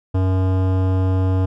sine tone with hard clipping, 93.7 Hz, F#2, 22 cents sharp, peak -17 dBFS, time 0.14-1.46 s, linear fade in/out 10 ms, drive 17 dB, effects none

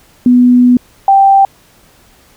sine tone pair in turn, 246.9 / 783.9 Hz, B3 / G5, 0 / 0 cents, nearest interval octave + minor sixth, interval 2000 cents, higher second, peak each -3 dBFS, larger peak neither, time 0.26-0.77 / 1.08-1.45 s, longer first, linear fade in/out 2 ms, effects pink hiss -46 dBFS RMS until 2.36 s

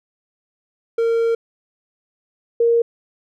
triangle / sine tone pair in turn, 460 / 466.7 Hz, A#4 / A#4, -23 / +2 cents, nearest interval unison, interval 25 cents, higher second, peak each -13 / -12 dBFS, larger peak second, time 0.98-1.35 / 2.6-2.82 s, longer first, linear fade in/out 5 ms, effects none

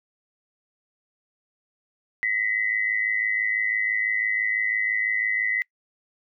sine tone pair together, 1918 / 2024 Hz, A#6 / B6, +49 / +42 cents, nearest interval minor second, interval 93 cents, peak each -27 / -23 dBFS, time 2.23-5.62 s, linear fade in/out 0 ms, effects noise-tail reverb RT60 0.1 s tail -25 dB re dry

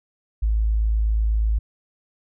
sine tone, 54.1 Hz, A1, 29 cents flat, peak -17 dBFS, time 0.42-1.59 s, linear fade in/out 10 ms, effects none

